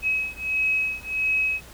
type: beating tone pair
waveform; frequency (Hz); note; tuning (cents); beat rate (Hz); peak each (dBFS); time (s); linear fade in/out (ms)
sine; 2554 / 2555.5; D#7 / D#7; +45 / +46; 1.5; -25; 0.02-1.61; 50
effects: added 60 Hz sine -47 dBFS peak until 1.73 s + pink hiss -46 dBFS RMS until 1.73 s